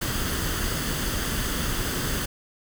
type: noise with comb filter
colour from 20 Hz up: pink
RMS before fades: -27 dBFS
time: 0.01-2.26 s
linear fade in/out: 10 ms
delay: 0.63 ms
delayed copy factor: +0.5
effects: none